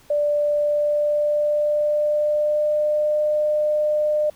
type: tone with pitch glide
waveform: sine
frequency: 588 to 602.8 Hz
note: D5 to D5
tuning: +2 to +45 cents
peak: -17 dBFS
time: 0.1-4.3 s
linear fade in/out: 5 ms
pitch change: +43 cents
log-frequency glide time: 0.22-3.25 s
effects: pink hiss -53 dBFS RMS until 4.35 s